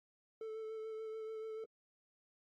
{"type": "tone with vibrato", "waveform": "triangle", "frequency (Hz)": 440, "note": "A4", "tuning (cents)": 0, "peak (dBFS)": -40, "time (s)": [0.41, 1.64], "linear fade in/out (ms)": 2, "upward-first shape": "sine", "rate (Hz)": 6.9, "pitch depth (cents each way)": 18, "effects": ["AAC 48 kbps"]}